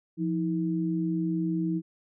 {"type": "tone pair together", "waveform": "sine", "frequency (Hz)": [173.44, 320.3], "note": ["F3", "E4"], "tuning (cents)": [-12, -50], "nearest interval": "major seventh", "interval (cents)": 1062, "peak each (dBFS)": -28, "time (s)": [0.17, 1.82], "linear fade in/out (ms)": 50, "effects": []}